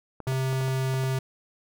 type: clicks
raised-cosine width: 1 ms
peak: -24 dBFS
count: 8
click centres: 0.203 / 0.27 / 0.322 / 0.529 / 0.611 / 0.682 / 0.94 / 1.037 s
type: tone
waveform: square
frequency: 131.8 Hz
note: C3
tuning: 13 cents sharp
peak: -25 dBFS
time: 0.27-1.19 s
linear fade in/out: 5 ms
effects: none